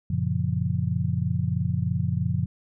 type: chord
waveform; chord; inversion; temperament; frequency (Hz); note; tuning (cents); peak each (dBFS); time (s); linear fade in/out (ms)
sine; Gb major seventh; none; just; 92.5 / 115.62 / 138.75 / 173.43; Gb2 / Bb2 / Db3 / F3; 0 / -14 / +2 / -12; -28; 0.1-2.46; 5
effects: none